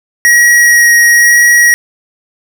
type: tone with vibrato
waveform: square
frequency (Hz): 1899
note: A#6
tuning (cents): +32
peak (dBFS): -4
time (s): 0.25-1.74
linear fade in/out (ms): 0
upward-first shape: sine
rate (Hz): 1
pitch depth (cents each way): 9
effects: none